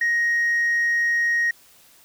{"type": "tone", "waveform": "sine", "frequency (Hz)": 1876, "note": "A#6", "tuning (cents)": 11, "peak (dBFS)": -16, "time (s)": [0.01, 1.51], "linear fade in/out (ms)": 5, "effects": ["tanh soft clip ceiling -16 dBFS", "white hiss -53 dBFS RMS until 2.04 s"]}